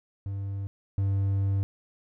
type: tone pair in turn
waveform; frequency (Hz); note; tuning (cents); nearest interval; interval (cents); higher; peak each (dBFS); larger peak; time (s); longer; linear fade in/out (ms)
triangle; 98.7 / 98.16; G2 / G2; +12 / +3; unison; 9; first; -28 / -21; second; 0.26-0.67 / 0.98-1.63; second; 0
effects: none